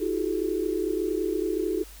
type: tone cluster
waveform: sine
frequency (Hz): 319.9 / 353 / 381.7 / 426.8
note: D#4 / F4 / G4 / G#4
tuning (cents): +48 / +19 / -46 / +47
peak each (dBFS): -30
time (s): 0-1.84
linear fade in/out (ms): 10
effects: added 50 Hz sine -45 dBFS peak until 2 s + white hiss -49 dBFS RMS until 2 s